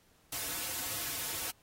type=noise with comb filter; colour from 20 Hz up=white; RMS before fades=-37 dBFS; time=0.32-1.51 s; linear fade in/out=5 ms; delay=5 ms; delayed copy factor=-0.95; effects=pink hiss -67 dBFS RMS until 1.62 s + AAC 48 kbps